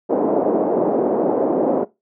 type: band-pass noise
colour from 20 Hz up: pink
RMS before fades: -18 dBFS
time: 0.09-1.85 s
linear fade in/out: 20 ms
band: 260 to 690 Hz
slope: 24 dB/octave
effects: noise-tail reverb RT60 0.2 s tail -19 dB re dry